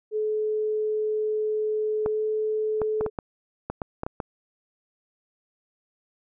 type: tone with pitch glide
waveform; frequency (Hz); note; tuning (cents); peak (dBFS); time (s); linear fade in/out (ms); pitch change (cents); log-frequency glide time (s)
sine; 429.2 to 431.7; A4 to A4; -43 to -33; -23; 0.11-3.1; 50; +10; 2.09-2.23
type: clicks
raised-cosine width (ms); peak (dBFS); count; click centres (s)
1; -15; 10; 2.061 / 2.817 / 3.01 / 3.063 / 3.188 / 3.7 / 3.818 / 4.034 / 4.065 / 4.202
effects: none